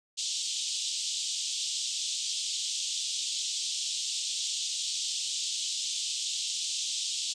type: band-pass noise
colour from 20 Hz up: pink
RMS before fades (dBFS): -33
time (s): 0.17-7.34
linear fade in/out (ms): 20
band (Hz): 3100 to 8200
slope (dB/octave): 48
effects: resampled to 22050 Hz